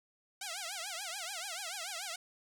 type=tone with vibrato; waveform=5% pulse; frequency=732 Hz; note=F#5; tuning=19 cents flat; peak=-27 dBFS; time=0.41-2.16 s; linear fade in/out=5 ms; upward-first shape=triangle; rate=6.9 Hz; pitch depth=250 cents each way; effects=none